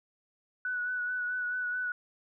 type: tone with vibrato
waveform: sine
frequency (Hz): 1480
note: F#6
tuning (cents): 0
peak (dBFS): -30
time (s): 0.65-1.92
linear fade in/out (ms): 2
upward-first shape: sine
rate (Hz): 4.6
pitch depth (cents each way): 24
effects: none